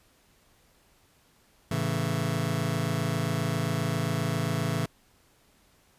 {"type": "chord", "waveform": "sawtooth", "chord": "A major", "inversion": "none", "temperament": "just", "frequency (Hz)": [110, 137.5, 165], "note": ["A2", "C#3", "E3"], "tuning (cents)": [0, -14, 2], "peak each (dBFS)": [-27, -26, -26], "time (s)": [1.71, 4.86], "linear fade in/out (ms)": 5, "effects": ["pink hiss -63 dBFS RMS until 5.98 s", "resampled to 32000 Hz"]}